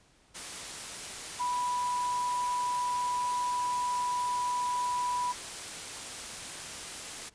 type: tone in noise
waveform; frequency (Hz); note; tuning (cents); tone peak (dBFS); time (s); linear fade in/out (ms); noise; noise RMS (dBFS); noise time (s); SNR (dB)
sine; 985; B5; -5; -28; 1.39-5.33; 20; white; -40; 0.34-7.3; +9
effects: pink hiss -63 dBFS RMS until 7.34 s + resampled to 22050 Hz